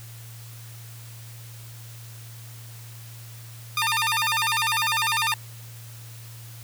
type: tone with vibrato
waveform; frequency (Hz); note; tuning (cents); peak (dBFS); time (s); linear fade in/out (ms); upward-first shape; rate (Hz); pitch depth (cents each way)
15% pulse; 1046.5; C6; 0; -15; 3.77-5.34; 2; square; 10; 260
effects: added 115 Hz sine -40 dBFS peak until 6.63 s + white hiss -47 dBFS RMS until 6.63 s